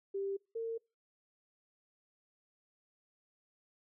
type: tone pair in turn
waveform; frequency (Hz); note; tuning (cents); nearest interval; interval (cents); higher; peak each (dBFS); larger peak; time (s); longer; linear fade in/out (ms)
sine; 393.6 / 455.5; G4 / A#4; +7 / -40; minor third; 253; second; -34 / -35; first; 0.14-0.37 / 0.55-0.78; neither; 10
effects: noise-tail reverb RT60 0.3 s tail -26 dB re dry